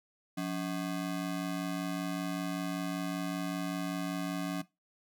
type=ring-modulated tone; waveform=square; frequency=230 Hz; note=A#3; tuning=23 cents flat; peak=-30 dBFS; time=0.37-4.62 s; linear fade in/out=10 ms; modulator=52.6 Hz; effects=noise-tail reverb RT60 0.2 s tail -17 dB re dry